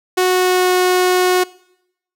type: tone with pitch glide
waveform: sawtooth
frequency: 367.6 to 364.8 Hz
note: F#4 to F#4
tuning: -11 to -24 cents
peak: -8 dBFS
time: 0.17-1.44 s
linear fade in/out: 10 ms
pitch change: -13 cents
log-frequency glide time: 0.27-0.72 s
effects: noise-tail reverb RT60 0.8 s tail -22 dB re dry